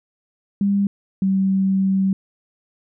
sine tone pair in turn, 200 / 192.29 Hz, G3 / G3, +35 / -33 cents, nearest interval minor second, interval 68 cents, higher first, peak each -15 dBFS, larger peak neither, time 0.61-0.87 / 1.22-2.13 s, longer second, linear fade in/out 2 ms, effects none

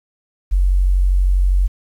sine tone, 46.25 Hz, F#1, in tune, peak -11 dBFS, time 0.51-1.68 s, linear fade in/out 20 ms, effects 8-bit

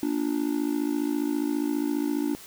triangle tone with amplitude modulation, 293.7 Hz, D4, in tune, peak -18 dBFS, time 0.03-2.35 s, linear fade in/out 0 ms, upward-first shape sine, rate 54.8 Hz, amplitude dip 95%, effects white hiss -46 dBFS RMS until 2.46 s

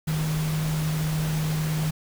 sine tone in noise, 155.56 Hz, D#3, in tune, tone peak -23 dBFS, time 0.07-1.91 s, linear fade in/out 10 ms, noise pink, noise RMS -34 dBFS, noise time 0.07-1.91 s, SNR +8 dB, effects none

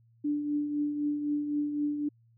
sine tone with tremolo, 293.7 Hz, D4, in tune, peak -25 dBFS, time 0.24-2.09 s, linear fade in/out 10 ms, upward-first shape triangle, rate 3.9 Hz, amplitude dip 55%, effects added 115 Hz sine -60 dBFS peak until 2.37 s

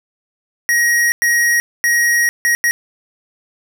square tone bursts at uneven times, 1891 Hz, A#6, 24 cents sharp, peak -12 dBFS, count 5, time 0.69-1.12 / 1.22-1.6 / 1.84-2.29 / 2.45-2.55 / 2.64-2.71 s, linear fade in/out 0 ms, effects none

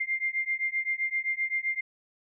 sine beating tone pair, 2100 / 2107.7 Hz, C7 / C7, +6 / +12 cents, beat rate 7.7 Hz, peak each -30 dBFS, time 0-1.81 s, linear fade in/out 10 ms, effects none

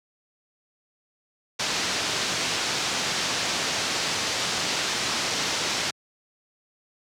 white low-pass noise, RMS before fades -27 dBFS, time 1.59-5.91 s, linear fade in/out 10 ms, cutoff 6200 Hz, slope 24 dB/octave, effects high-pass 100 Hz 12 dB/octave

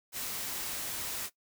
white noise, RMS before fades -37 dBFS, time 0.12-1.3 s, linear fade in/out 50 ms, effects noise-tail reverb RT60 0.1 s tail -17 dB re dry

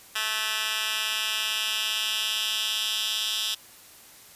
10% pulse tone with high-pass filter sweep, 217.6 Hz, A3, 19 cents flat, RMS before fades -28 dBFS, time 0.15-3.55 s, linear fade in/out 10 ms, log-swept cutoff 2100 to 3500 Hz, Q 2.4, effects white hiss -50 dBFS RMS until 4.35 s + resampled to 32000 Hz

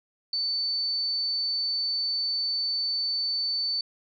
sine tone, 4520 Hz, C#8, 33 cents sharp, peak -25 dBFS, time 0.33-3.81 s, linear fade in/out 2 ms, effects none

